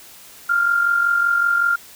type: tone with amplitude modulation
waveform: sine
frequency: 1396.9 Hz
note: F6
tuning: in tune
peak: -12 dBFS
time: 0.49-1.76 s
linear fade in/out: 10 ms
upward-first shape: sine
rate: 45.3 Hz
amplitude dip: 55%
effects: white hiss -43 dBFS RMS until 1.95 s